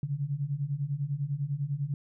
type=beating tone pair; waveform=sine; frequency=135.8 / 145.8 Hz; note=C#3 / D3; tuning=-35 / -12 cents; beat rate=10 Hz; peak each=-33 / -31 dBFS; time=0.03-1.94 s; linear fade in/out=2 ms; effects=none